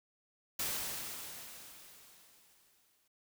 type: noise with exponential decay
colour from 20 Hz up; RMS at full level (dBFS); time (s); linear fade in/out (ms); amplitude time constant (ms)
white; -35; 0.59-3.08; 5; 540
effects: none